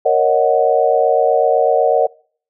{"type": "chord", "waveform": "sine", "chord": "D# minor seventh", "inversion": "second", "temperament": "equal", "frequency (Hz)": [466.2, 554.4, 622.3, 740], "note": ["A#4", "C#5", "D#5", "F#5"], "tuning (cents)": [0, 0, 0, 0], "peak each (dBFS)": -16, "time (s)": [0.05, 2.07], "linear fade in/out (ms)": 10, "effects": ["noise-tail reverb RT60 0.5 s tail -25 dB re dry"]}